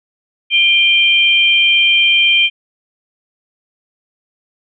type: tone pair together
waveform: sine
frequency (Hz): 2400 / 3138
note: D7 / G7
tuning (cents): +37 / +1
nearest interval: perfect fourth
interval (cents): 464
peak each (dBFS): -11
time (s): 0.5-2.5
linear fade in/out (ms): 50
effects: none

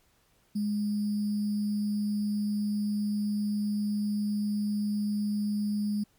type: tone with sample-and-hold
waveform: sine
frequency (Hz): 207.7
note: G#3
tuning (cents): 0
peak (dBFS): -26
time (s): 0.55-6.04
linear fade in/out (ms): 10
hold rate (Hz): 4900
effects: pink hiss -67 dBFS RMS until 6.18 s + MP3 96 kbps

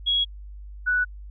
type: tone pair in turn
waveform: sine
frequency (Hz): 3322 / 1479.8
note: G#7 / F#6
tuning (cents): 0 / 0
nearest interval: octave + major second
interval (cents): 1400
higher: first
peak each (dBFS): -19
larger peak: neither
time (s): 0.06-0.25 / 0.86-1.05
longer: neither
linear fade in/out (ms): 20
effects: added 50 Hz sine -37 dBFS peak until 1.3 s

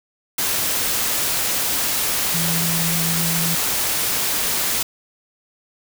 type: tone in noise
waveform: sine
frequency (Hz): 166.5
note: E3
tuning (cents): +18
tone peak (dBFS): -23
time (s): 2.34-3.55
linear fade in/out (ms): 5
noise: white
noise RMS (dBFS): -21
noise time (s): 0.38-4.83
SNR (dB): -5
effects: none

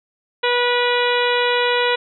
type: harmonic tone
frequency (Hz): 487.2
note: B4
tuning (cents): -24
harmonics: 1 / 2 / 3 / 4 / 5 / 6 / 7 / 8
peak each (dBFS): -19 / -22 / -24 / -25 / -26 / -27 / -27 / -28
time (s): 0.43-1.96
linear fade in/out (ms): 10
effects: none

